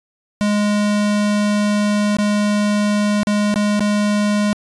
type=tone with dropouts; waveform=square; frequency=207.5 Hz; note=G#3; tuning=1 cent flat; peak=-15 dBFS; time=0.41-4.53 s; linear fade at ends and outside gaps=0 ms; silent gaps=2.168-2.186 / 3.232-3.271 / 3.541-3.559 / 3.795-3.806 s; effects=resampled to 22050 Hz